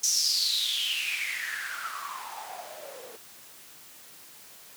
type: noise with band-pass filter sweep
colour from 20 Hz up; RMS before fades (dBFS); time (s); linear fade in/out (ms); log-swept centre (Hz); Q
blue; -31; 0.03-3.17; 10; 6100 to 440; 8.6
effects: white hiss -50 dBFS RMS until 4.76 s + high-pass 100 Hz 12 dB/octave